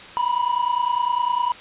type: tone pair together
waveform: triangle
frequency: 962 / 991.9 Hz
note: B5 / B5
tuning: -46 / +7 cents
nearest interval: minor second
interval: 53 cents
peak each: -20 dBFS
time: 0.17-1.52 s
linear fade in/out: 0 ms
effects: white hiss -40 dBFS RMS until 1.6 s + resampled to 8000 Hz